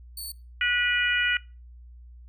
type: tone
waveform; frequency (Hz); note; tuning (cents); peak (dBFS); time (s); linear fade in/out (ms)
10% pulse; 4477; C#8; +16; -27; 0.17-0.32; 5
type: harmonic tone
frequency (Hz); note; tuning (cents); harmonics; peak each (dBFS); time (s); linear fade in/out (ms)
487.2; B4; -24; 3 / 4 / 5 / 6; -26 / -27 / -28 / -29; 0.61-1.37; 2
effects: noise-tail reverb RT60 0.3 s tail -22 dB re dry + added 60 Hz sine -44 dBFS peak until 2.28 s